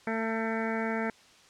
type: harmonic tone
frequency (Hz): 223.9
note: A3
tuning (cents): +30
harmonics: 1 / 2 / 3 / 4 / 6 / 7 / 8 / 9 / 10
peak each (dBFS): -32 / -35 / -37 / -38 / -40 / -40 / -41 / -42 / -42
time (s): 0.07-1.1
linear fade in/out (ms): 2
effects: white hiss -57 dBFS RMS until 1.49 s + low-pass 6000 Hz 12 dB/octave